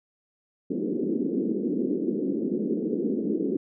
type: band-pass noise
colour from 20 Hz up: pink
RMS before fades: -27 dBFS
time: 0.7-3.57 s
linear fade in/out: 5 ms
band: 200 to 430 Hz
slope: 48 dB/octave
effects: none